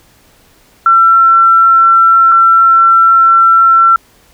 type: tone pair in turn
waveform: sine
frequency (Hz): 1349 / 1349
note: E6 / E6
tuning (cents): +40 / +40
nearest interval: unison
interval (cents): 0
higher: neither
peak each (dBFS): -3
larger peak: neither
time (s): 0.86-2.32 / 2.32-3.96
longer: second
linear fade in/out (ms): 2
effects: pink hiss -47 dBFS RMS until 4.33 s